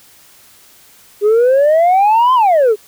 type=exponential two-way sweep; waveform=sine; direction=up then down; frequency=403.4 to 1048 to 403.4 Hz; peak=-5 dBFS; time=1.21-2.76 s; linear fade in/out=50 ms; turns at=2.34 s; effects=tanh soft clip ceiling -6 dBFS + white hiss -45 dBFS RMS until 2.87 s